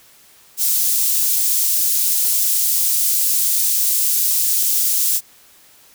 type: high-pass noise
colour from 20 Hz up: white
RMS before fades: -17 dBFS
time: 0.57-5.21 s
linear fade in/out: 50 ms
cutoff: 6300 Hz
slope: 12 dB/octave
effects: white hiss -49 dBFS RMS until 5.94 s